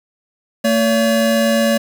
square tone pair together, 225.9 / 569.2 Hz, A3 / C#5, +46 / +46 cents, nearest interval octave + major third, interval 1600 cents, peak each -16 dBFS, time 0.64-1.78 s, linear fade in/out 10 ms, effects 7-bit

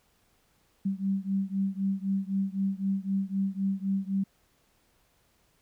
sine beating tone pair, 192.9 / 196.8 Hz, G3 / G3, -28 / +7 cents, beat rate 3.9 Hz, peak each -29 / -30 dBFS, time 0.85-4.24 s, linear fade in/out 10 ms, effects pink hiss -68 dBFS RMS until 5.61 s

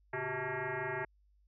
sine tone with frequency modulation, 622.3 Hz, D#5, in tune, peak -34 dBFS, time 0.13-1.05 s, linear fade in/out 5 ms, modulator 254 Hz, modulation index 5.6, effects added 50 Hz sine -65 dBFS peak until 1.47 s

